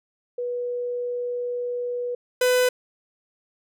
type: tone pair in turn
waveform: sine / 45% pulse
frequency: 488 / 500.6 Hz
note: B4 / B4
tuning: -21 / +23 cents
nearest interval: unison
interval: 44 cents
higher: second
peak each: -25 / -17 dBFS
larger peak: second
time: 0.38-2.15 / 2.41-2.69 s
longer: first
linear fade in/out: 5 ms
effects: none